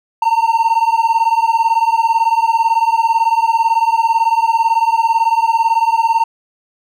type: beating tone pair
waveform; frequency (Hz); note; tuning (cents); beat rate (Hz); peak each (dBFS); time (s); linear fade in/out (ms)
triangle; 902 / 920; A5 / A#5; +43 / -23; 18; -12; 0.22-6.24; 5
effects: none